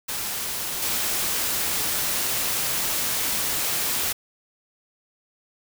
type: noise with level steps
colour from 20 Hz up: white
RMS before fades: -29 / -25 dBFS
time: 0.08-4.13 s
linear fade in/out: 10 ms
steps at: 0.82 s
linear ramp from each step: 5 ms
effects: none